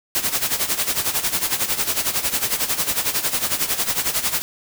white noise with tremolo, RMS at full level -19 dBFS, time 0.15-4.42 s, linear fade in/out 0 ms, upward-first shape sine, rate 11 Hz, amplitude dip 75%, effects none

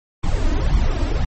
brown noise with flanger, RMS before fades -17 dBFS, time 0.23-1.25 s, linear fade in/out 10 ms, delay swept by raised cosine 0.88 to 3.28 ms, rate 1.9 Hz, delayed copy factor +0.7, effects MP3 32 kbps

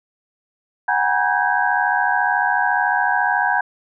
sine tone cluster, 739 / 813 / 958 / 1540 / 1638 Hz, F#5 / G#5 / A#5 / G6 / G#6, -2 / -37 / +47 / -31 / -24 cents, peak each -22 dBFS, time 0.88-3.61 s, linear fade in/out 5 ms, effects none

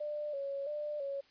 sine tone with vibrato, 575 Hz, D5, 37 cents flat, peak -35 dBFS, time 0-1.21 s, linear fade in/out 10 ms, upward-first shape square, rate 1.5 Hz, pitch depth 60 cents each way, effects white hiss -65 dBFS RMS until 1.3 s + resampled to 11025 Hz

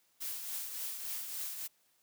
blue noise with tremolo, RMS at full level -38 dBFS, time 0.2-1.68 s, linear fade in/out 20 ms, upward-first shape triangle, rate 3.5 Hz, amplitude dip 50%, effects white hiss -72 dBFS RMS until 2.02 s + high-pass 100 Hz 12 dB/octave

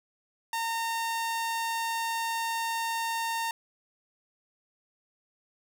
sawtooth tone, 915 Hz, A#5, 32 cents flat, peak -25 dBFS, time 0.53-3.51 s, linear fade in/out 2 ms, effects 10-bit

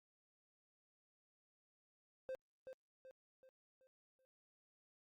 triangle tone with echo, 522 Hz, C5, 4 cents flat, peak -40 dBFS, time 2.29-2.35 s, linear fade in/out 0 ms, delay 380 ms, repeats 5, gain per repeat -7 dB, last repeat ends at 4.25 s, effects Opus 48 kbps

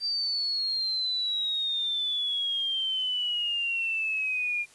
sine exponential sweep, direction down, 4700 to 2400 Hz, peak -26 dBFS, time 0-4.66 s, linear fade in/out 50 ms, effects white hiss -56 dBFS RMS until 4.74 s + resampled to 24000 Hz

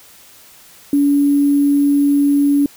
sine tone with sample-and-hold, 284.9 Hz, C#4, 48 cents sharp, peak -10 dBFS, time 0.93-2.66 s, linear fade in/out 2 ms, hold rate 11025 Hz, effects white hiss -44 dBFS RMS until 2.76 s

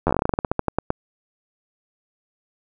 slowing click train, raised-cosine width 1 ms, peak -5 dBFS, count 19, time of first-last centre 0.07-0.904 s, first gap 11 ms, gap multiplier 1.15, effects none

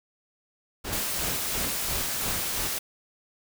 pink noise with tremolo, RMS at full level -32 dBFS, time 0.84-2.68 s, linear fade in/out 10 ms, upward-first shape sine, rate 2.9 Hz, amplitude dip 100%
white noise, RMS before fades -30 dBFS, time 0.92-2.79 s, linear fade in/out 10 ms
effects none

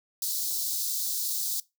white high-pass noise, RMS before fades -30 dBFS, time 0.22-1.6 s, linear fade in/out 2 ms, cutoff 3900 Hz, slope 48 dB/octave, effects noise-tail reverb RT60 0.2 s tail -20 dB re dry

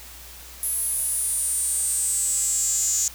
sawtooth tone with high-pass filter sweep, 415.3 Hz, G#4, in tune, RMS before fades -24 dBFS, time 0.63-3.08 s, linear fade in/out 0 ms, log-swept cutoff 11000 to 6800 Hz, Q 9.4, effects added 60 Hz sine -46 dBFS peak until 3.14 s + white hiss -43 dBFS RMS until 3.14 s

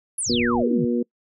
sine exponential sweep, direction down, 11175 to 124.5 Hz, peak -23 dBFS, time 0.18-0.85 s, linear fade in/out 5 ms
white low-pass noise, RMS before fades -36 dBFS, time 0.26-0.63 s, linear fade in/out 10 ms, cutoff 160 Hz, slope 96 dB/octave
harmonic tone, 120 Hz, B2, 49 cents flat, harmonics 2 / 3 / 4, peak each -21 / -25 / -27 dBFS, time 0.29-1.03 s, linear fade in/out 10 ms
effects noise-tail reverb RT60 0.1 s tail -25 dB re dry

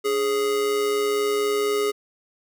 square tone with amplitude modulation, 415.3 Hz, G#4, in tune, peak -19 dBFS, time 0.04-1.92 s, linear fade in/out 20 ms, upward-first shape sine, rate 124 Hz, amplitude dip 45%, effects none

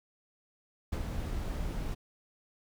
brown noise with ADSR envelope, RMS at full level -31 dBFS, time 0.92-1.95 s, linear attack 9 ms, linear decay 47 ms, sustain -4 dB, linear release 16 ms, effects none

